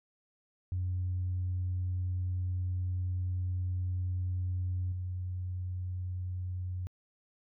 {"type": "tone with level steps", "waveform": "sine", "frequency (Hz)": 91, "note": "F#2", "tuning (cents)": -28, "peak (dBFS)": [-29, -33], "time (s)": [0.72, 6.87], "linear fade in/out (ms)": 0, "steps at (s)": 4.92, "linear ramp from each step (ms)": 2, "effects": ["tanh soft clip ceiling -26 dBFS"]}